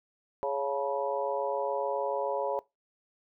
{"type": "harmonic tone with a mistuned harmonic", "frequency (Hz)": 139, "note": "C#3", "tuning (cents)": 5, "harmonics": [3, 4, 5, 6, 7], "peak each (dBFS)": [-35, -31, -38, -37, -36], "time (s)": [0.43, 2.59], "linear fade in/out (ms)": 0, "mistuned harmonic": 6, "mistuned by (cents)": 65, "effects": ["noise-tail reverb RT60 0.2 s tail -21 dB re dry"]}